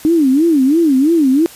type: tone with vibrato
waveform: sine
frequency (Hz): 296.7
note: D4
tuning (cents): +18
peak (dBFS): -8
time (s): 0.05-1.46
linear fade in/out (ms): 0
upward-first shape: sine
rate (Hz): 3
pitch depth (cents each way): 240
effects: white hiss -37 dBFS RMS until 1.55 s + resampled to 32000 Hz